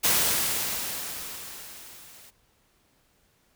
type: noise with level ramp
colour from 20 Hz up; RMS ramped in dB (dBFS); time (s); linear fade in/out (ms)
white; -21 to -51; 0.03-2.31; 20
effects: pink hiss -66 dBFS RMS until 3.55 s